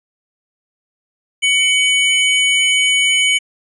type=tone pair together; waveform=square; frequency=2249 / 3002 Hz; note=C#7 / F#7; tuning=+24 / +24 cents; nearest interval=perfect fourth; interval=500 cents; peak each=-15 dBFS; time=1.42-3.39 s; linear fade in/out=20 ms; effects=resampled to 22050 Hz